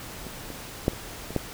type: clicks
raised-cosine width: 2 ms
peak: -23 / -22 / -7 / -25 / -23 / -10 dBFS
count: 6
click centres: 0.267 / 0.503 / 0.881 / 0.934 / 1.306 / 1.363 s
effects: pink hiss -40 dBFS RMS until 1.53 s